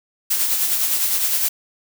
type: noise with tremolo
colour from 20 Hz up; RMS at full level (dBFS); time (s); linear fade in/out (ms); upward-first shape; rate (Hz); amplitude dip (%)
blue; -18; 0.3-1.49; 10; sine; 9.8; 40
effects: none